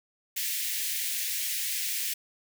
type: high-pass noise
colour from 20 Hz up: white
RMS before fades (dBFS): -31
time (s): 0.36-2.14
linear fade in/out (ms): 10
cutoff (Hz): 1800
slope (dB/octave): 48
effects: none